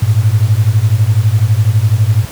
sine beating tone pair, 101.6 / 113.6 Hz, G#2 / A#2, -38 / -44 cents, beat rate 12 Hz, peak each -10 dBFS, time 0.02-2.25 s, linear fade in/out 5 ms, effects pink hiss -30 dBFS RMS until 2.31 s + high-pass 60 Hz 12 dB/octave

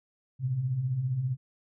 sine beating tone pair, 115.4 / 130.4 Hz, A#2 / C3, -17 / -5 cents, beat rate 15 Hz, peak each -36 / -27 dBFS, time 0.39-1.37 s, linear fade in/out 50 ms, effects none

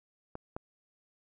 clicks, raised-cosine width 1 ms, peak -26 / -23 dBFS, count 2, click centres 0.354 / 0.565 s, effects none

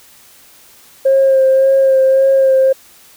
sine tone with vibrato, 534 Hz, C5, 35 cents sharp, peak -6 dBFS, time 1.05-2.73 s, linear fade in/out 10 ms, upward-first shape sine, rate 1.8 Hz, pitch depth 19 cents each way, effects tanh soft clip ceiling -3 dBFS + white hiss -44 dBFS RMS until 3.16 s

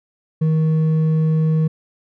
sine tone with hard clipping, 158 Hz, D#3, 27 cents sharp, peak -15 dBFS, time 0.41-1.68 s, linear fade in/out 10 ms, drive 4 dB, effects none

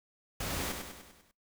pink noise with echo, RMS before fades -36 dBFS, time 0.4-0.72 s, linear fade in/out 5 ms, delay 99 ms, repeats 6, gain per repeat -5 dB, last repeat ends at 1.314 s, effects noise-tail reverb RT60 0.2 s tail -23 dB re dry

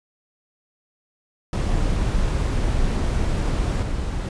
brown noise with level steps, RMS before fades -21 / -25 dBFS, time 1.53-4.29 s, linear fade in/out 2 ms, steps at 3.82 s, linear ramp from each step 10 ms, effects resampled to 22050 Hz

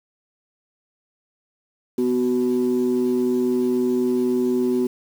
sine tone pair together, 248.9 / 372.9 Hz, B3 / F#4, +14 / +14 cents, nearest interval perfect fifth, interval 700 cents, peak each -19 dBFS, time 1.98-4.87 s, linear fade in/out 5 ms, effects tanh soft clip ceiling -13 dBFS + 7-bit

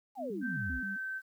sine exponential sweep, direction down, 870 to 51.8 Hz, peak -36 dBFS, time 0.15-0.81 s, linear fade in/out 50 ms
sine tone with vibrato, 224.9 Hz, A3, 38 cents sharp, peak -39 dBFS, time 0.17-0.98 s, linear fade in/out 50 ms, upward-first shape square, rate 3.8 Hz, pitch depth 220 cents each way
sine tone with pitch glide, 1561 to 1544.9 Hz, G6 to G6, -8 to -26 cents, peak -35 dBFS, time 0.41-1.22 s, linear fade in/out 50 ms, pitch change -18 cents, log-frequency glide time 0.54-0.61 s
effects 11-bit

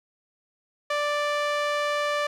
sawtooth tone with band-pass filter, 587.3 Hz, D5, in tune, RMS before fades -26 dBFS, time 0.9-2.27 s, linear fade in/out 5 ms, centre 1500 Hz, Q 0.64, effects none

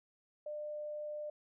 sine tone, 599 Hz, D5, 34 cents sharp, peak -39 dBFS, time 0.46-1.3 s, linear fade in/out 5 ms, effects none

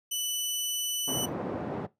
15% pulse tone with vibrato, 2980 Hz, F#7, 12 cents sharp, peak -22 dBFS, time 0.11-1.26 s, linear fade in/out 10 ms, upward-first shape square, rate 20 Hz, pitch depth 9 cents each way
pink band-pass noise, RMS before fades -34 dBFS, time 1.07-1.87 s, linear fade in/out 20 ms, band 140 to 740 Hz, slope 12 dB/octave
effects noise-tail reverb RT60 0.2 s tail -19 dB re dry + high-pass 80 Hz 12 dB/octave

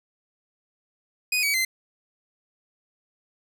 sawtooth tone with pitch steps, 2489 / 2269 / 2069 Hz, D#7 / C#7 / C7, 0 / +40 / -20 cents, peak -18 dBFS, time 1.32-1.65 s, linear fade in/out 5 ms, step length 110 ms, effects none

